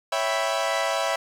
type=chord; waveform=sawtooth; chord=C# half-diminished seventh; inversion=none; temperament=equal; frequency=554.4 / 659.3 / 784 / 987.8 Hz; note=C#5 / E5 / G5 / B5; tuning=0 / 0 / 0 / 0 cents; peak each=-25 / -22 / -27 / -26 dBFS; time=0.12-1.16 s; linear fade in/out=5 ms; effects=low-pass 8000 Hz 12 dB/octave + 8-bit